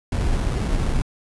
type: noise with sample-and-hold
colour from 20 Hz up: brown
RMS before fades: -21 dBFS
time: 0.12-1.02 s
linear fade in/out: 2 ms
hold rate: 2450 Hz
effects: resampled to 24000 Hz